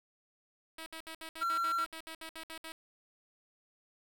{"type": "tone bursts", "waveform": "5% pulse", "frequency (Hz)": 322.5, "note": "E4", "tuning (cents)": -38, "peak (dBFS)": -31, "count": 14, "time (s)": [0.78, 2.723], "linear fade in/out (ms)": 5, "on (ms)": 84, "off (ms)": 59}
{"type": "tone", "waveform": "triangle", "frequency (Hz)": 1363, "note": "F6", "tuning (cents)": -43, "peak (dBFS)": -28, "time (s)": [1.41, 1.85], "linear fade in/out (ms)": 10}
{"effects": ["9-bit"]}